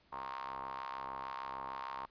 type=ring-modulated tone; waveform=sawtooth; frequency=66.6 Hz; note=C2; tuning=31 cents sharp; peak=-34 dBFS; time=0.12-2.06 s; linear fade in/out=10 ms; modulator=1000 Hz; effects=pink hiss -69 dBFS RMS until 2.1 s + resampled to 11025 Hz